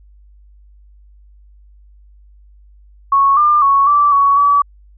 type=tone with pitch steps; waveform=sine; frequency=1105 / 1198 / 1109 / 1164 / 1120 / 1145 Hz; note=C#6 / D6 / C#6 / D6 / C#6 / D6; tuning=-6 / +34 / 0 / -16 / +18 / -44 cents; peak=-8 dBFS; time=3.12-4.62 s; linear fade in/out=5 ms; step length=250 ms; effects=added 50 Hz sine -42 dBFS peak until 4.97 s